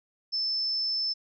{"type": "tone", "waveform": "sine", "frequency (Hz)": 5274, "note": "E8", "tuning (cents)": 0, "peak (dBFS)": -26, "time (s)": [0.32, 1.14], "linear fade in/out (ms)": 20, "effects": []}